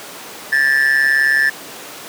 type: tone with amplitude modulation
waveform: triangle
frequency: 1754 Hz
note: A6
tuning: 6 cents flat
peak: -6 dBFS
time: 0.52-1.5 s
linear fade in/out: 10 ms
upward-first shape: sine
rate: 139 Hz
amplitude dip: 80%
effects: pink hiss -32 dBFS RMS until 2.08 s + high-pass 300 Hz 12 dB/octave